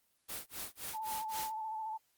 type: noise with tremolo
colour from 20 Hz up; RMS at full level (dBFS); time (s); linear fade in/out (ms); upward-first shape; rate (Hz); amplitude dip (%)
white; -40; 0.28-1.54; 20; sine; 3.8; 100
type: tone with vibrato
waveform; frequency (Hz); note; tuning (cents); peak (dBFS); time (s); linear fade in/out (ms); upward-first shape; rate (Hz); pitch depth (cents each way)
sine; 876; A5; -8; -37; 0.93-1.98; 20; square; 14; 25
effects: white hiss -75 dBFS RMS until 2.17 s + Opus 24 kbps